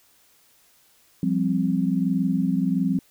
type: chord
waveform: sine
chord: F suspended second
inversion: none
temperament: equal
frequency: 174.61 / 196 / 261.6 Hz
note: F3 / G3 / C4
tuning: 0 / 0 / 0 cents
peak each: -24 dBFS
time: 1.23-2.99 s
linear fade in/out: 2 ms
effects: white hiss -59 dBFS RMS until 3.1 s